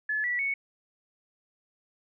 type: tone with pitch steps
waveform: sine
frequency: 1719 / 1951.9 / 2216 Hz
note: A6 / B6 / C#7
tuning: -41 / -21 / -1 cents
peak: -26 dBFS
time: 0.09-0.54 s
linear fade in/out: 5 ms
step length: 150 ms
effects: none